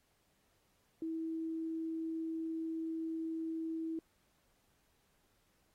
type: tone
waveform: sine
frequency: 324.2 Hz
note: E4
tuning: 29 cents flat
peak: -36 dBFS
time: 1.02-3.99 s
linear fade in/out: 2 ms
effects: pink hiss -75 dBFS RMS until 5.74 s + AAC 48 kbps